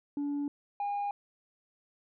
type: tone pair in turn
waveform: sine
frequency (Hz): 287.3 / 812.6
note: D4 / G#5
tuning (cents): -38 / -38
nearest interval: octave + tritone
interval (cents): 1800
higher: second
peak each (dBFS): -28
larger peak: neither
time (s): 0.17-0.48 / 0.8-1.11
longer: neither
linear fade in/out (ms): 2
effects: tanh soft clip ceiling -29 dBFS